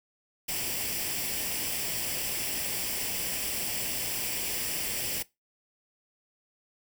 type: noise with comb filter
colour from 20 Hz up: white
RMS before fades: -32 dBFS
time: 0.48-5.23 s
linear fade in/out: 10 ms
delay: 0.38 ms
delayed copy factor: +0.6
effects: noise-tail reverb RT60 0.2 s tail -20 dB re dry